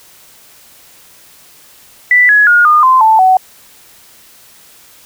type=tone with pitch steps; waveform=sine; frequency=1978 / 1682.6 / 1431.3 / 1217.6 / 1035.8 / 881.1 / 749.5 Hz; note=B6 / G#6 / F6 / D#6 / C6 / A5 / F#5; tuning=+2 / +22 / +42 / -38 / -18 / +2 / +22 cents; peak=-4 dBFS; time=2.11-3.37 s; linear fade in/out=2 ms; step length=180 ms; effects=white hiss -42 dBFS RMS until 5.05 s